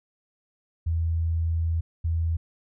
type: tone bursts at uneven times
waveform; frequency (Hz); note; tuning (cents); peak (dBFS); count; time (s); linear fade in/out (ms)
sine; 82.41; E2; 0; -22; 2; 0.86-1.81 / 2.04-2.37; 10
effects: none